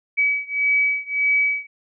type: beating tone pair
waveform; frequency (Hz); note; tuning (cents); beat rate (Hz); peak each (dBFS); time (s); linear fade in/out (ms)
sine; 2279 / 2280.7; C#7 / C#7; +47 / +49; 1.7; -20 / -21; 0.17-1.67; 20
effects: none